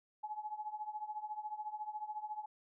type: tone with tremolo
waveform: sine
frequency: 850 Hz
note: G#5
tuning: 40 cents sharp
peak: -36 dBFS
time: 0.23-2.46 s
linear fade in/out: 10 ms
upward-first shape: triangle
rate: 14 Hz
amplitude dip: 90%
effects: none